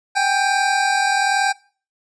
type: tone cluster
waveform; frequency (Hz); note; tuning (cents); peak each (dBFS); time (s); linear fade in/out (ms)
square; 773 / 814 / 1577; G5 / G#5 / G6; -24 / -35 / +10; -21; 0.15-1.53; 20
effects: noise-tail reverb RT60 0.4 s tail -22 dB re dry + resampled to 22050 Hz